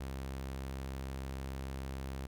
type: tone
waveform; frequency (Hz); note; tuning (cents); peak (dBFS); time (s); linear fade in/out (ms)
sawtooth; 66.8; C2; +36; -35; 0-2.27; 10
effects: none